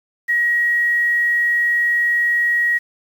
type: tone with quantisation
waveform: sine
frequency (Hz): 1900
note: A#6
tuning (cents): +33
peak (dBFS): -14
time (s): 0.28-2.79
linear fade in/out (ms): 20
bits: 7
effects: none